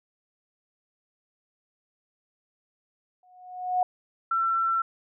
sine tone with exponential growth, 730 Hz, F#5, 24 cents flat, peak -18 dBFS, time 3.23-3.83 s, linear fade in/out 2 ms, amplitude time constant 130 ms
sine tone, 1346 Hz, E6, 36 cents sharp, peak -22 dBFS, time 4.31-4.82 s, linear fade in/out 5 ms
effects none

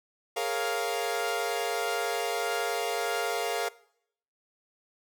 sawtooth chord, Bb minor seventh, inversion third, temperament equal, 415.3 / 466.2 / 554.4 / 698.5 Hz, Ab4 / Bb4 / Db5 / F5, 0 / 0 / 0 / 0 cents, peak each -31 / -29 / -33 / -28 dBFS, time 0.36-3.69 s, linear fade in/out 10 ms, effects noise-tail reverb RT60 0.7 s tail -21 dB re dry

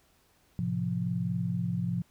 sine chord, F major, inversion first, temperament equal, 110 / 130.81 / 174.61 Hz, A2 / C3 / F3, 0 / 0 / 0 cents, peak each -34 / -34 / -30 dBFS, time 0.59-2.02 s, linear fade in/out 0 ms, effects pink hiss -66 dBFS RMS until 2.1 s

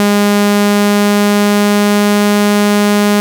sawtooth tone with pitch glide, 204.7 to 206.1 Hz, G#3 to G#3, -25 to -13 cents, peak -4 dBFS, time 0-3.2 s, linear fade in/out 0 ms, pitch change +12 cents, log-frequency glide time 0.5-2.3 s, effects none

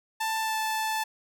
sawtooth tone with pitch glide, 885 to 876.4 Hz, A5 to A5, +10 to -7 cents, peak -23 dBFS, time 0.2-1.04 s, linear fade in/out 10 ms, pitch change -17 cents, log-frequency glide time 0.4-0.58 s, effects none

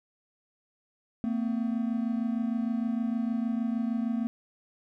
triangle tone pair together, 226.1 / 252.6 Hz, A3 / B3, +47 / +39 cents, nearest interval major second, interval 192 cents, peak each -26 / -30 dBFS, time 1.24-4.27 s, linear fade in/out 0 ms, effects none

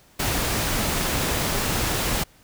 pink noise, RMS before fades -24 dBFS, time 0.19-2.24 s, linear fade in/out 10 ms, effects pink hiss -55 dBFS RMS until 2.43 s

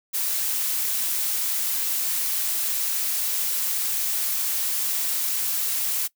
blue noise, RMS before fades -25 dBFS, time 0.13-6.08 s, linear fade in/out 20 ms, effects noise-tail reverb RT60 0.1 s tail -21 dB re dry

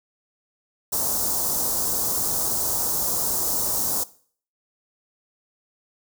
white band-stop noise, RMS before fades -24 dBFS, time 0.92-4.04 s, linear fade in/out 10 ms, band 1100 to 5400 Hz, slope 24 dB/octave, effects noise-tail reverb RT60 0.5 s tail -19 dB re dry

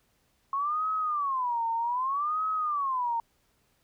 sine tone with vibrato, 1080 Hz, C#6, 45 cents flat, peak -26 dBFS, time 0.53-3.2 s, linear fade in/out 2 ms, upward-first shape sine, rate 0.64 Hz, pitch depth 290 cents each way, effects pink hiss -70 dBFS RMS until 3.83 s

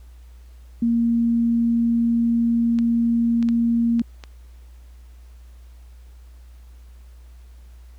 sine tone, 233.1 Hz, A#3, in tune, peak -16 dBFS, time 0.82-4.02 s, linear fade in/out 5 ms
clicks, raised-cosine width 0.2 ms, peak -20 dBFS, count 5, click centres 2.788 / 3.427 / 3.488 / 3.995 / 4.238 s
effects added 60 Hz sine -41 dBFS peak until 7.98 s + pink hiss -60 dBFS RMS until 7.98 s

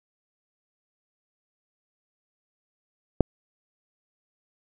click, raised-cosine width 2 ms, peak -3 dBFS, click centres 3.207 s, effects none

